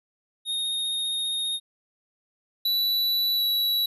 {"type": "tone with vibrato", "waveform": "square", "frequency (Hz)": 3710, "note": "A#7", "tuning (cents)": -9, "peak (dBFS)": -26, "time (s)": [0.45, 1.6], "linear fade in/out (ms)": 50, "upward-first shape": "sine", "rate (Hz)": 15, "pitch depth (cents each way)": 12}
{"type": "tone with pitch glide", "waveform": "square", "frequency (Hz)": [3951, 3921], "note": ["B7", "B7"], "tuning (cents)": [0, -13], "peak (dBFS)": -22, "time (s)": [2.65, 3.86], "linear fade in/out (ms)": 5, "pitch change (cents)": -13, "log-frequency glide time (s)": [3.35, 3.42]}
{"effects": []}